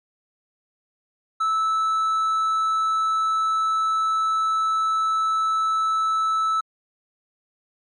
triangle tone, 1310 Hz, E6, 11 cents flat, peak -17 dBFS, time 1.4-6.61 s, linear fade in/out 10 ms, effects MP3 48 kbps

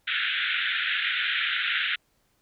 pink band-pass noise, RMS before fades -27 dBFS, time 0.07-1.96 s, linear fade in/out 10 ms, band 1400 to 3700 Hz, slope 96 dB/octave, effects pink hiss -69 dBFS RMS until 2.41 s

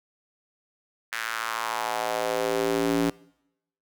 square tone with high-pass filter sweep, 56.7 Hz, A#1, 47 cents flat, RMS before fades -27 dBFS, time 1.12-3.1 s, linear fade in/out 5 ms, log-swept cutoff 1700 to 250 Hz, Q 2.5, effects noise-tail reverb RT60 0.8 s tail -23 dB re dry

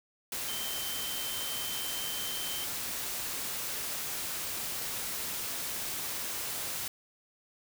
sine tone in noise, 3109 Hz, G7, 15 cents flat, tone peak -39 dBFS, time 0.48-2.64 s, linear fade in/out 2 ms, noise white, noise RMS -36 dBFS, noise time 0.32-6.88 s, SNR -6 dB, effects none

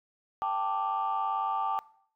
sine chord, G suspended second, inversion none, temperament just, 784 / 882 / 1176 Hz, G5 / A5 / D6, 0 / +4 / +2 cents, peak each -31 dBFS, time 0.42-1.79 s, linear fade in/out 0 ms, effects noise-tail reverb RT60 0.6 s tail -21 dB re dry + tanh soft clip ceiling -21 dBFS

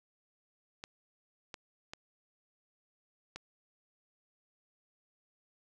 clicks, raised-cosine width 0.2 ms, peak -25 dBFS, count 4, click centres 0.839 / 1.542 / 1.935 / 3.36 s, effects none

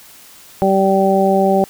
harmonic tone, 193.5 Hz, G3, 22 cents flat, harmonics 1 / 2 / 3 / 4, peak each -16 / -16 / -16 / -16 dBFS, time 0.62-1.64 s, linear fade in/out 0 ms, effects white hiss -42 dBFS RMS until 1.69 s

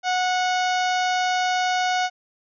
harmonic tone with a mistuned harmonic, 733 Hz, F#5, 16 cents flat, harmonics 1 / 2 / 3 / 4 / 5 / 6 / 7 / 8 / 9, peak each -21 / -27 / -31 / -33 / -35 / -37 / -38 / -39 / -40 dBFS, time 0.03-2.1 s, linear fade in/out 50 ms, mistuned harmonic 6, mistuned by +18 cents, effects none

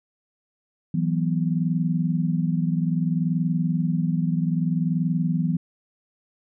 sine chord, E suspended second, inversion none, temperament just, 164.81 / 185.42 / 247.2 Hz, E3 / F#3 / B3, 0 / +4 / +2 cents, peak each -22 / -26 / -28 dBFS, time 0.94-5.57 s, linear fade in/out 5 ms, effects none

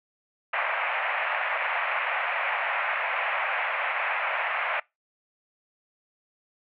white band-pass noise, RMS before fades -28 dBFS, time 0.53-4.8 s, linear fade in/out 5 ms, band 580 to 2500 Hz, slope 48 dB/octave, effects noise-tail reverb RT60 0.2 s tail -23 dB re dry

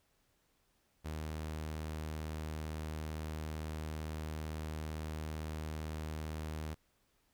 sawtooth tone, 77.78 Hz, D#2, in tune, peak -35 dBFS, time 1.04-6.75 s, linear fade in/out 20 ms, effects pink hiss -75 dBFS RMS until 7.33 s

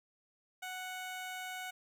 15% pulse tone, 740 Hz, F#5, in tune, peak -34 dBFS, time 0.62-1.71 s, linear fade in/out 10 ms, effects none

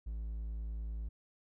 triangle tone, 55 Hz, A1, in tune, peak -35 dBFS, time 0.06-1.09 s, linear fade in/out 10 ms, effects none

